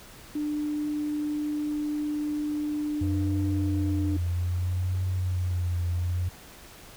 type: tone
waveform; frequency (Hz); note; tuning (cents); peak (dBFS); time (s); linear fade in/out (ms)
sine; 298.4; D4; +28; -26; 0.35-4.17; 5
type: tone with vibrato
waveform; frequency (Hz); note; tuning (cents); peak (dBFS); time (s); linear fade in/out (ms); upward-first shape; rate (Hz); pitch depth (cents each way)
sine; 89.9; F#2; -49; -24; 3.01-6.29; 5; triangle; 0.61; 59
effects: tanh soft clip ceiling -18 dBFS + pink hiss -48 dBFS RMS until 6.96 s